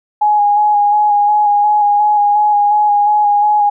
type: tone with vibrato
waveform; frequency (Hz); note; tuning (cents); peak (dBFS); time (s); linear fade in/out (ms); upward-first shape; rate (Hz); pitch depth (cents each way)
sine; 830.6; G#5; 0; -8; 0.21-3.7; 10; square; 2.8; 18
effects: none